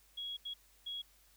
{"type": "tone bursts at uneven times", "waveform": "sine", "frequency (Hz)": 3321, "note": "G#7", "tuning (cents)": -1, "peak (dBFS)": -39, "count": 3, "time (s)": [[0.17, 0.37], [0.45, 0.54], [0.86, 1.02]], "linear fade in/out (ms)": 10, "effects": ["added 50 Hz sine -69 dBFS peak until 1.36 s", "white hiss -67 dBFS RMS until 1.36 s"]}